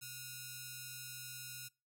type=ring-modulated tone; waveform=5% pulse; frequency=1318.5 Hz; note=E6; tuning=in tune; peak=-31 dBFS; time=0.01-1.69 s; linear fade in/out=20 ms; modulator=1190 Hz; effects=noise-tail reverb RT60 0.3 s tail -25 dB re dry